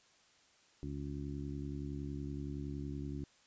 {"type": "harmonic tone", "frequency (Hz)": 70.7, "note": "C#2", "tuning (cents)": 35, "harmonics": [1, 2, 3, 4, 5], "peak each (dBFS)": [-44, -43, -49, -44, -50], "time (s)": [0.83, 3.24], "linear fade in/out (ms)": 0, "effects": ["white hiss -67 dBFS RMS until 3.46 s", "resampled to 16000 Hz"]}